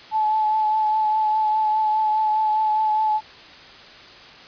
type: tone with vibrato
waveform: sine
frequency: 863 Hz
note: A5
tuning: 34 cents flat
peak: -17 dBFS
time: 0.11-3.21 s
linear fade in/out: 50 ms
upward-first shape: triangle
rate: 4.9 Hz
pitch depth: 24 cents each way
effects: white hiss -43 dBFS RMS until 4.47 s + resampled to 11025 Hz

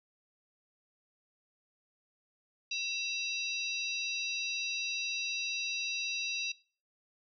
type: harmonic tone with a mistuned harmonic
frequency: 962 Hz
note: B5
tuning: 46 cents flat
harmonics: 3 / 4 / 5 / 6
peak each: -36 / -38 / -40 / -42 dBFS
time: 2.71-6.52 s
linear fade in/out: 5 ms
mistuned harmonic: 3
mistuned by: -120 cents
effects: noise-tail reverb RT60 0.4 s tail -22 dB re dry

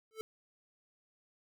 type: tone with exponential growth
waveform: square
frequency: 440 Hz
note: A4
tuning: in tune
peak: -35 dBFS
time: 0.11-0.21 s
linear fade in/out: 0 ms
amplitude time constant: 21 ms
effects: none

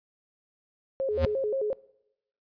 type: tone with vibrato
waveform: sine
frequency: 476.5 Hz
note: A#4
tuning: 38 cents sharp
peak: -25 dBFS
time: 1-1.73 s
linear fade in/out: 0 ms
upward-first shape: square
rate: 5.7 Hz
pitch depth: 210 cents each way
type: tone with exponential growth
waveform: square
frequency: 81.4 Hz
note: E2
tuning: 21 cents flat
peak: -20 dBFS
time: 1.1-1.25 s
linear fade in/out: 0 ms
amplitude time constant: 32 ms
effects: noise-tail reverb RT60 0.8 s tail -22 dB re dry + resampled to 11025 Hz

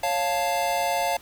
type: chord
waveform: square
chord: Db augmented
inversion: none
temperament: equal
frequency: 554.4 / 698.5 / 880 Hz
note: Db5 / F5 / A5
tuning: 0 / 0 / 0 cents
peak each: -30 / -26 / -28 dBFS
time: 0.03-1.17 s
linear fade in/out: 5 ms
effects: pink hiss -49 dBFS RMS until 1.21 s

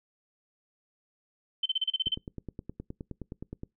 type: tone bursts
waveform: sine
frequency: 3081 Hz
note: G7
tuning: 31 cents flat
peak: -24 dBFS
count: 9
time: 1.63-2.146 s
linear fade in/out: 5 ms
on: 28 ms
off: 33 ms
type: click train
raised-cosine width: 3 ms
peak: -25 dBFS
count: 16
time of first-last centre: 2.07-3.634 s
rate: 9.59 Hz
effects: noise-tail reverb RT60 0.2 s tail -25 dB re dry

